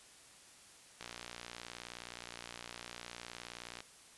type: click train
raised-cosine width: 0.2 ms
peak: -27 dBFS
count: 167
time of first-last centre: 1.01-3.805 s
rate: 59.4 Hz
effects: white hiss -59 dBFS RMS until 4.17 s + resampled to 24000 Hz